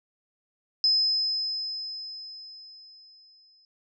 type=tone with exponential decay; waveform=sine; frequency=5100 Hz; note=D#8; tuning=42 cents sharp; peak=-18 dBFS; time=0.84-3.65 s; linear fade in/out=1 ms; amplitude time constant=610 ms; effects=none